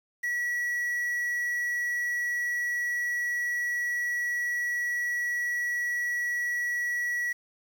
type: tone with quantisation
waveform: triangle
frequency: 1933 Hz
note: B6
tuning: 38 cents flat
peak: -25 dBFS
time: 0.23-7.33 s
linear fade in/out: 10 ms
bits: 8
effects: none